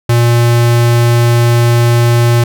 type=tone; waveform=square; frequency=118.7 Hz; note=A#2; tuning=32 cents sharp; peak=-7 dBFS; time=0.09-2.44 s; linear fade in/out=5 ms; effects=none